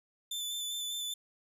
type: tone with vibrato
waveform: sawtooth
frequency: 3520 Hz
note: A7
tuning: in tune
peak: -32 dBFS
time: 0.31-1.14 s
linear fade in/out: 5 ms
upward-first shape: square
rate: 5 Hz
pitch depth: 16 cents each way
effects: none

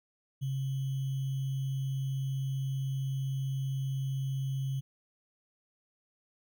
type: tone with sample-and-hold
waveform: sine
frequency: 134.5 Hz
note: C3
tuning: 48 cents sharp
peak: -30 dBFS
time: 0.41-4.81 s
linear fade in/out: 20 ms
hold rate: 3150 Hz
effects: none

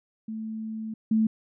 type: tone pair in turn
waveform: sine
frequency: 220 / 220 Hz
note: A3 / A3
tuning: 0 / 0 cents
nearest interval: unison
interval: 0 cents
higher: neither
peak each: -31 / -19 dBFS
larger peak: second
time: 0.28-0.94 / 1.11-1.27 s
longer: first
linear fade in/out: 5 ms
effects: none

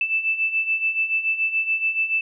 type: beating tone pair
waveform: sine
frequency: 2637 / 2644 Hz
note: E7 / E7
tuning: 0 / +5 cents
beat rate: 7 Hz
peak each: -26 / -21 dBFS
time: 0.01-2.21 s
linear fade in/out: 2 ms
effects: none

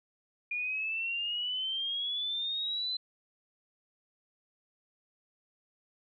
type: exponential sweep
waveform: sine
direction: up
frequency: 2421 to 4068 Hz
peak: -31 dBFS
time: 0.51-2.97 s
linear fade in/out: 5 ms
effects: none

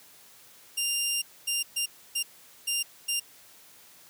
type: tone bursts at uneven times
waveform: 15% pulse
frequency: 2794 Hz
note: F7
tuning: in tune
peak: -19 dBFS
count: 6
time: 0.77-1.22 / 1.47-1.63 / 1.76-1.86 / 2.15-2.23 / 2.67-2.83 / 3.08-3.2 s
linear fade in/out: 10 ms
effects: white hiss -54 dBFS RMS until 4.09 s + high-pass 80 Hz 12 dB/octave

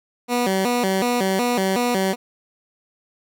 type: tone with vibrato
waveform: 15% pulse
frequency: 215.7 Hz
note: A3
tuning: 34 cents flat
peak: -12 dBFS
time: 0.28-2.16 s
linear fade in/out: 50 ms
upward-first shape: square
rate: 2.7 Hz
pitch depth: 210 cents each way
effects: none

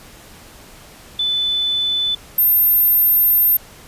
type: tone pair in turn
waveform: sine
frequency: 3500 / 13214 Hz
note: A7 / G#9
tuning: -10 / -10 cents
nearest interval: octave + major seventh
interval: 2300 cents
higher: second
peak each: -16 / -10 dBFS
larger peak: second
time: 1.19-2.15 / 2.38-3.57 s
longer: second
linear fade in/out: 5 ms
effects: pink hiss -42 dBFS RMS until 3.87 s + resampled to 32000 Hz

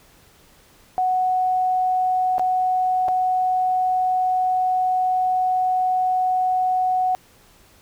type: tone with dropouts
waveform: sine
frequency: 740 Hz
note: F#5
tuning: in tune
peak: -17 dBFS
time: 0.98-7.15 s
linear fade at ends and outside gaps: 0 ms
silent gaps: 2.382-2.395 / 3.082-3.086 s
effects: pink hiss -53 dBFS RMS until 7.81 s

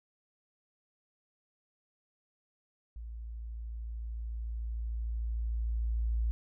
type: tone with level ramp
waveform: sine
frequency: 56.7 Hz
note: A#1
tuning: 47 cents flat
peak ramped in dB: -40 to -27 dBFS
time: 2.96-6.31 s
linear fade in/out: 0 ms
effects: none

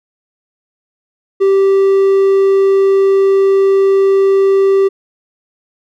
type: tone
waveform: triangle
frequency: 390 Hz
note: G4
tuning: 9 cents flat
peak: -5 dBFS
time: 1.4-4.89 s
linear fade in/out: 20 ms
effects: none

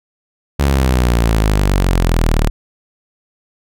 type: exponential sweep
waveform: sawtooth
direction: down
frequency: 71.4 to 36.62 Hz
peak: -7 dBFS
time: 0.59-2.5 s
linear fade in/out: 10 ms
effects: none

